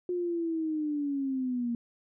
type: linear sweep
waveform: sine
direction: down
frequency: 360 to 233.1 Hz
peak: -28 dBFS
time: 0.09-1.75 s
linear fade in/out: 2 ms
effects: none